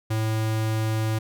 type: tone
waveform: square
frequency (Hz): 110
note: A2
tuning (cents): 0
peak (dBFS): -23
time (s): 0.1-1.19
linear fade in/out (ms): 10
effects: none